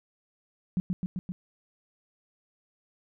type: tone with echo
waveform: sine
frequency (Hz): 182.5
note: F#3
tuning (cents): -24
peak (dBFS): -23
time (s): 0.77-0.8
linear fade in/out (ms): 0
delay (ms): 130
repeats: 4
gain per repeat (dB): -2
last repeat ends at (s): 1.32
effects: none